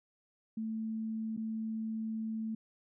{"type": "tone with dropouts", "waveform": "sine", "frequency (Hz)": 221.2, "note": "A3", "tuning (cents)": 9, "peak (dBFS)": -34, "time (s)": [0.57, 2.55], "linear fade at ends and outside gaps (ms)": 5, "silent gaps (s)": [1.366, 1.374], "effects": []}